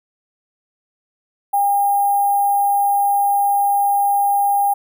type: tone with sample-and-hold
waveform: sine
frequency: 807 Hz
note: G#5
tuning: 50 cents flat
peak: -13 dBFS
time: 1.53-4.74 s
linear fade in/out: 10 ms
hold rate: 11025 Hz
effects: none